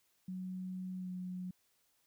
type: tone with pitch glide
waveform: sine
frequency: 185 to 182.35 Hz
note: F#3 to F#3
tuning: 0 to -25 cents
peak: -39 dBFS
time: 0.28-1.51 s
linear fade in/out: 5 ms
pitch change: -25 cents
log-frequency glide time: 0.97-1.1 s
effects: white hiss -75 dBFS RMS until 2.06 s